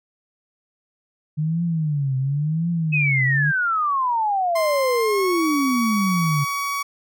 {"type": "tone with vibrato", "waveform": "sine", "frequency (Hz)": 150, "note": "D3", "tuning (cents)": 37, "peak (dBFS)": -19, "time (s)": [1.37, 3.52], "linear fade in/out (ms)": 20, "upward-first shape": "triangle", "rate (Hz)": 0.94, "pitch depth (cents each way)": 250}
{"type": "exponential sweep", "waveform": "sine", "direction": "down", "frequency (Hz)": [2592, 138.59], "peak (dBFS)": -18, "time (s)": [2.92, 6.45], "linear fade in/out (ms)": 20}
{"type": "tone with pitch glide", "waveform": "30% pulse", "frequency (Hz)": [1046.5, 1128.1], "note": ["C6", "C#6"], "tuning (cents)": [0, 30], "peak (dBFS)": -20, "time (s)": [4.55, 6.83], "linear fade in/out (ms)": 10, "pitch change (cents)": 130, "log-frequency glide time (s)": [4.96, 5.46]}
{"effects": []}